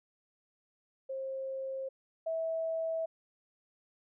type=tone pair in turn; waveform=sine; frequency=533 / 651.1 Hz; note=C5 / E5; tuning=+32 / -22 cents; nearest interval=minor third; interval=346 cents; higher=second; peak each=-35 / -31 dBFS; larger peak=second; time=1.09-1.89 / 2.26-3.06 s; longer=neither; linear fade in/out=10 ms; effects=none

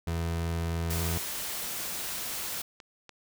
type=tone; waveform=30% pulse; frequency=83.5 Hz; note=E2; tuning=23 cents sharp; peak=-26 dBFS; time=0.07-1.18 s; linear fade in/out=5 ms
type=noise; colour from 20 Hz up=white; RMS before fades=-35 dBFS; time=0.9-2.62 s; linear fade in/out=5 ms
type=clicks; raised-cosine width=0.2 ms; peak=-29 dBFS; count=4; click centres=1.984 / 2.604 / 2.802 / 3.093 s
effects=none

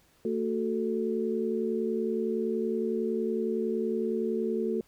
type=tone cluster; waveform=sine; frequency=224.9 / 371.2 / 442 Hz; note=A3 / F#4 / A4; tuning=+38 / +6 / +8 cents; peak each=-31 dBFS; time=0.25-4.81 s; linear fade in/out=2 ms; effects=pink hiss -64 dBFS RMS until 4.87 s

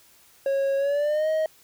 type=tone with pitch glide; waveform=triangle; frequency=548 to 629.5 Hz; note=C#5 to D#5; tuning=-20 to +20 cents; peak=-19 dBFS; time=0.46-1.46 s; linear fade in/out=2 ms; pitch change=+240 cents; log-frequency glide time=0.77-1.29 s; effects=white hiss -56 dBFS RMS until 1.63 s

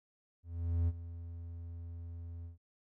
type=tone with ADSR envelope; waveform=triangle; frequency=84.7 Hz; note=E2; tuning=48 cents sharp; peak=-25 dBFS; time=0.43-2.58 s; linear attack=450 ms; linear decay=39 ms; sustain=-15 dB; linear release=130 ms; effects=none

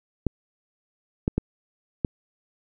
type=clicks; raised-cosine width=3 ms; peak=-9 dBFS; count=4; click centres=0.267 / 1.279 / 1.38 / 2.048 s; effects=none

